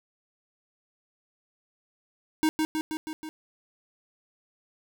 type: tone with echo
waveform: square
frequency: 313 Hz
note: D#4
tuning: 10 cents sharp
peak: -21 dBFS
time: 2.43-2.49 s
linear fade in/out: 0 ms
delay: 160 ms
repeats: 5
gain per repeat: -3 dB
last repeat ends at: 3.29 s
effects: none